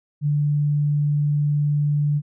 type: tone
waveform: sine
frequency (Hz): 146.83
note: D3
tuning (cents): 0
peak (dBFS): -17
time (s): 0.21-2.22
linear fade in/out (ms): 50
effects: none